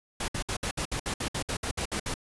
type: noise bursts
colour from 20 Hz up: pink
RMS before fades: -31 dBFS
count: 14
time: 0.2-2.141 s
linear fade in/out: 5 ms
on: 82 ms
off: 61 ms
effects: resampled to 24000 Hz